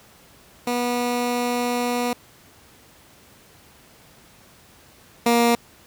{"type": "tone pair in turn", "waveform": "15% pulse", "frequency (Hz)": [243.4, 235.8], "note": ["B3", "A#3"], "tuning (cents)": [-25, 20], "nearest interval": "minor second", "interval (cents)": 55, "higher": "first", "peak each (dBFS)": [-15, -9], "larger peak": "second", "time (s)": [[0.67, 2.13], [5.26, 5.55]], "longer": "first", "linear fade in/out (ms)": 2, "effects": ["pink hiss -51 dBFS RMS until 5.86 s", "high-pass 60 Hz 12 dB/octave"]}